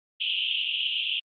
pink band-pass noise, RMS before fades -28 dBFS, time 0.2-1.2 s, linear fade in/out 10 ms, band 2700 to 3300 Hz, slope 96 dB/octave, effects Opus 24 kbps

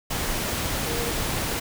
sine tone in noise, 470.2 Hz, A#4, 15 cents sharp, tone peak -31 dBFS, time 0.86-1.11 s, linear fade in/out 10 ms, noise pink, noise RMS -27 dBFS, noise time 0.1-1.6 s, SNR -7 dB, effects none

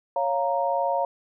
sine chord, Bb minor, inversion first, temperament equal, 554.4 / 698.5 / 932.3 Hz, Db5 / F5 / Bb5, 0 / 0 / 0 cents, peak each -26 dBFS, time 0.16-1.05 s, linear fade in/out 2 ms, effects none

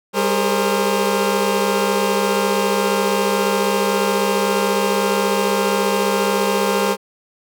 25% pulse tone cluster, 198.3 / 411.2 / 462.1 / 531 Hz, G3 / G#4 / A#4 / C5, +20 / -17 / -15 / +25 cents, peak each -18 dBFS, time 0.13-6.97 s, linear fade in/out 50 ms, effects none

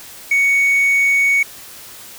sine tone with hard clipping, 2229 Hz, C#7, 9 cents sharp, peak -12 dBFS, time 0.31-1.43 s, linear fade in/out 5 ms, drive 2 dB, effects white hiss -37 dBFS RMS until 2.18 s

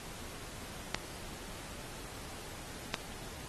clicks, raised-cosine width 0.2 ms, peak -10 / -14 dBFS, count 2, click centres 0.946 / 2.942 s, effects pink hiss -47 dBFS RMS until 3.48 s + AAC 32 kbps

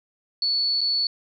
sine tone with dropouts, 4435 Hz, C#8, in tune, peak -20 dBFS, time 0.42-1.07 s, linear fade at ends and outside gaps 2 ms, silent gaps 0.808-0.813 s, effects none

